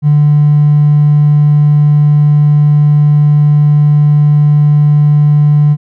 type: tone with hard clipping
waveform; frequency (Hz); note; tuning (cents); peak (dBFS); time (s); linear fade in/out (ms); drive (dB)
triangle; 147.9; D3; +13; -4; 0.02-5.77; 50; 3
effects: none